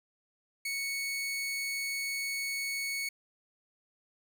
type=tone; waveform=sawtooth; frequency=2217 Hz; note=C#7; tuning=in tune; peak=-29 dBFS; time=0.65-3.09 s; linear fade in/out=5 ms; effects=none